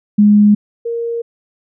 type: tone pair in turn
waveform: sine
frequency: 207.7 / 466.3 Hz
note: G#3 / A#4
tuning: 0 / +1 cents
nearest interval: octave + major second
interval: 1401 cents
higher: second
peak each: -5 / -17 dBFS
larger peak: first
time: 0.18-0.55 / 0.85-1.22 s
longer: neither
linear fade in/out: 10 ms
effects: none